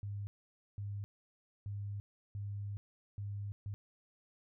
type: tone bursts at uneven times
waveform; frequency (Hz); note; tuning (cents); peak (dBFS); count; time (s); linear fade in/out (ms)
sine; 101.4; G#2; -41; -38; 6; 0.03-0.27 / 0.78-1.04 / 1.66-2 / 2.35-2.77 / 3.18-3.52 / 3.66-3.74; 0
effects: none